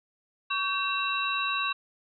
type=tone cluster; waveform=sine; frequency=1127 / 1553 / 2706 / 3857 Hz; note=C#6 / G6 / E7 / B7; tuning=+28 / -17 / +45 / -42 cents; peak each=-30 / -35 / -30 / -34 dBFS; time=0.5-1.73 s; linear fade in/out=10 ms; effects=none